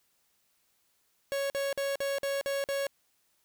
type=tone bursts; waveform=45% pulse; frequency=554.4 Hz; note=C#5; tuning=in tune; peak=-29 dBFS; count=7; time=1.32-2.868 s; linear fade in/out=0 ms; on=180 ms; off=48 ms; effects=white hiss -72 dBFS RMS until 3.44 s